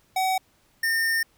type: tone pair in turn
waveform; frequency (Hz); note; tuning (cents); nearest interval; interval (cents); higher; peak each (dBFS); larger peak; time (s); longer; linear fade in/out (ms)
square; 755 / 1817.1; F#5 / A#6; +35 / -45; octave + minor third; 1520; second; -22; neither; 0.16-0.38 / 0.83-1.23; second; 5
effects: pink hiss -63 dBFS RMS until 1.37 s